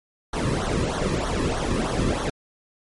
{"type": "noise with flanger", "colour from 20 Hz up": "brown", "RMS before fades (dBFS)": -24, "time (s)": [0.33, 2.3], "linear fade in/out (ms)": 5, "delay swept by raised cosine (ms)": [0.4, 1.4], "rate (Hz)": 3.2, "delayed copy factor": -0.8, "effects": ["MP3 48 kbps"]}